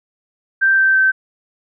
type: tone with pitch steps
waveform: sine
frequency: 1568 / 1557.2 / 1546.4 Hz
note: G6 / G6 / G6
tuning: 0 / -12 / -24 cents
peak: -10 dBFS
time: 0.61-1.12 s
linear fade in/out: 20 ms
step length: 170 ms
effects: none